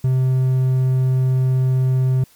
triangle tone, 129.7 Hz, C3, 15 cents flat, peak -12 dBFS, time 0.04-2.24 s, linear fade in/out 5 ms, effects white hiss -53 dBFS RMS until 2.35 s

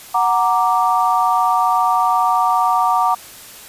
sine chord, Gb augmented, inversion none, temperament equal, 740 / 932.3 / 1174.7 Hz, Gb5 / Bb5 / D6, 0 / 0 / 0 cents, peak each -17 dBFS, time 0.14-3.15 s, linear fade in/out 10 ms, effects white hiss -38 dBFS RMS until 3.68 s + resampled to 32000 Hz

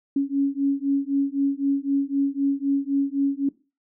sine beating tone pair, 276 / 279.9 Hz, C#4 / C#4, -7 / +17 cents, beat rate 3.9 Hz, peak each -23 dBFS, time 0.16-3.49 s, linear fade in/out 5 ms, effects noise-tail reverb RT60 0.3 s tail -19 dB re dry

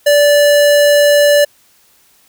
square tone, 582 Hz, D5, 16 cents flat, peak -7 dBFS, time 0.06-1.45 s, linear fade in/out 10 ms, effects white hiss -51 dBFS RMS until 2.28 s

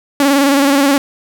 sawtooth tone with vibrato, 279 Hz, C#4, 11 cents sharp, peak -5 dBFS, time 0.2-0.98 s, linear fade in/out 2 ms, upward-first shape square, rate 19 Hz, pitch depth 42 cents each way, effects none

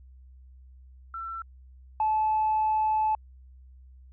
sine tone pair in turn, 1343 / 865.7 Hz, E6 / A5, +32 / -28 cents, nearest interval minor sixth, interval 760 cents, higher first, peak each -33 / -21 dBFS, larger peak second, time 1.14-1.42 / 2-3.15 s, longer second, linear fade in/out 2 ms, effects tanh soft clip ceiling -18 dBFS + added 64 Hz sine -48 dBFS peak until 4.12 s

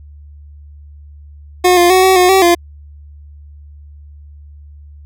25% pulse tone with pitch steps, 361.8 / 350.1 / 372.4 / 377.9 / 362 / 383 / 345.8 Hz, F#4 / F4 / F#4 / F#4 / F#4 / G4 / F4, -39 / +4 / +11 / +37 / -38 / -40 / -17 cents, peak -3 dBFS, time 1.64-2.55 s, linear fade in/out 10 ms, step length 130 ms, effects added 73 Hz sine -34 dBFS peak until 5.05 s

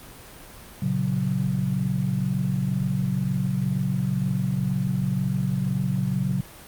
sine chord, F# major, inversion first, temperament equal, 116.54 / 138.59 / 185 Hz, A#2 / C#3 / F#3, 0 / 0 / 0 cents, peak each -29 / -25 / -25 dBFS, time 0.82-6.41 s, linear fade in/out 5 ms, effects pink hiss -44 dBFS RMS until 6.67 s + Opus 32 kbps

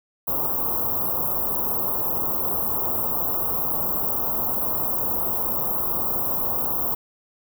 white band-stop noise, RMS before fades -24 dBFS, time 0.27-6.95 s, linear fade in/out 10 ms, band 1200 to 13000 Hz, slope 48 dB/octave, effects none

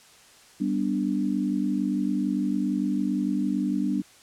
sine chord, G major, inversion none, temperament equal, 196 / 246.9 / 293.7 Hz, G3 / B3 / D4, 0 / 0 / 0 cents, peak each -27 / -28 / -27 dBFS, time 0.6-4.02 s, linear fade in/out 10 ms, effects white hiss -53 dBFS RMS until 4.22 s + low-pass 9000 Hz 12 dB/octave

